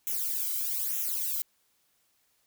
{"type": "noise with flanger", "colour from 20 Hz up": "violet", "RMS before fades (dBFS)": -31, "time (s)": [0.07, 1.42], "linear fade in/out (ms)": 0, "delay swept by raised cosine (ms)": [0.21, 1.15], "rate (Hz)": 1.1, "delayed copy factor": -1, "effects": ["white hiss -71 dBFS RMS until 2.46 s"]}